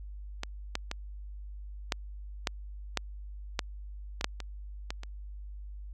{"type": "clicks", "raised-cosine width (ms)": 0.2, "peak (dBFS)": [-16, -13, -16, -10, -10, -10, -10, -15, -9, -22, -17, -25], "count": 12, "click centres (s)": [0.434, 0.754, 0.914, 1.922, 2.472, 2.973, 3.592, 4.211, 4.244, 4.403, 4.905, 5.034], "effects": ["added 50 Hz sine -40 dBFS peak until 5.93 s"]}